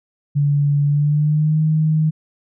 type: tone with pitch glide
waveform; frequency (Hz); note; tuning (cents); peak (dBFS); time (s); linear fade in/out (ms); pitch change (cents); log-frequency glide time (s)
sine; 144 to 156.13; D3 to D#3; -34 to +6; -13; 0.35-2.11; 20; +140; 0.85-1.61
effects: none